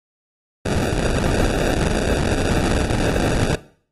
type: noise with sample-and-hold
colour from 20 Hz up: pink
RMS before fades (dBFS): -19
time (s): 0.65-3.56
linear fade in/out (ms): 10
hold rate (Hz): 1050
effects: noise-tail reverb RT60 0.5 s tail -18 dB re dry + AAC 32 kbps